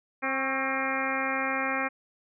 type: harmonic tone with a mistuned harmonic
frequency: 266.3 Hz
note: C4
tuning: 31 cents sharp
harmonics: 1 / 2 / 3 / 4 / 5 / 6 / 7 / 8 / 9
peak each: -35 / -35 / -35 / -35 / -35 / -35 / -35 / -35 / -35 dBFS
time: 0.22-1.89 s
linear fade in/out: 20 ms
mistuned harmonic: 4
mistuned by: +48 cents
effects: none